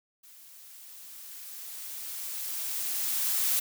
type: noise with level ramp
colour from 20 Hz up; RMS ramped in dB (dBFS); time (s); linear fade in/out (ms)
blue; -53 to -26; 0.23-3.6; 10
effects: none